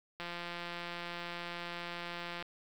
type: click train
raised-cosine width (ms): 0.3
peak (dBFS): -25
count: 386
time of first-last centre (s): 0.2-2.425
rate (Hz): 173
effects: 9-bit